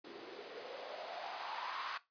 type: noise with band-pass filter sweep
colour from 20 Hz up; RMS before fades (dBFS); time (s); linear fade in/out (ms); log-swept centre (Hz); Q
blue; -45; 0.04-1.98; 10; 330 to 1200; 4.2
effects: noise-tail reverb RT60 0.2 s tail -17 dB re dry + resampled to 11025 Hz